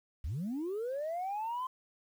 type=linear sweep; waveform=sine; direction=up; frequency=55.4 to 1046.5 Hz; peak=-32 dBFS; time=0.24-1.67 s; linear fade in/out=5 ms; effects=tanh soft clip ceiling -31 dBFS + 10-bit